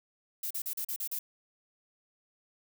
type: noise bursts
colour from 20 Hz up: violet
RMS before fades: -35 dBFS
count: 7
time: 0.43-1.19 s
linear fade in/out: 5 ms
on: 76 ms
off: 38 ms
effects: none